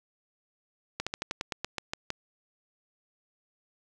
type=slowing click train; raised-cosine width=0.2 ms; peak=-14 dBFS; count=11; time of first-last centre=1-2.104 s; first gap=66 ms; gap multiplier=1.11; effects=none